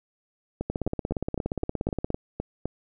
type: two click trains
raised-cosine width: 2 ms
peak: -15 / -14 dBFS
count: 9 / 25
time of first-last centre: 0.61-2.656 / 0.7-2.104 s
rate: 3.91 / 17.1 Hz
effects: none